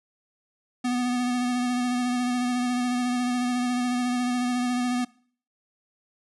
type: tone with vibrato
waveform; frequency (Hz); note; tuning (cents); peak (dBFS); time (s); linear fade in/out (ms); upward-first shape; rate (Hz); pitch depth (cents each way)
square; 246.9; B3; 0; -24; 0.84-5.05; 10; sine; 14; 21
effects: noise-tail reverb RT60 0.5 s tail -22 dB re dry + resampled to 24000 Hz